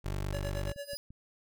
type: tone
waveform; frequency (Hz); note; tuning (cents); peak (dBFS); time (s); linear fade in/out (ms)
20% pulse; 49; G1; 0; -28; 0.04-0.73; 20
type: tone with tremolo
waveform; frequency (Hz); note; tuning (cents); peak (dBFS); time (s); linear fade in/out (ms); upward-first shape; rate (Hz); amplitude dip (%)
square; 569; C#5; +45; -37; 0.33-0.96; 10; sine; 8.9; 95
type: click train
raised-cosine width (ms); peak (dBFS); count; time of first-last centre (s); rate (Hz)
5; -37; 4; 0.59-1.105; 5.82
type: tone with exponential growth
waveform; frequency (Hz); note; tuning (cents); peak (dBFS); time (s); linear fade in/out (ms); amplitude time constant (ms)
sawtooth; 4949; D#8; -10; -34; 0.67-0.97; 0; 65
effects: none